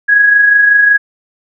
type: tone with amplitude modulation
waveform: sine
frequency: 1661.2 Hz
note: G#6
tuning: in tune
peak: -3 dBFS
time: 0.08-0.98 s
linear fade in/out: 20 ms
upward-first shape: sine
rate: 25.4 Hz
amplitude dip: 40%
effects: none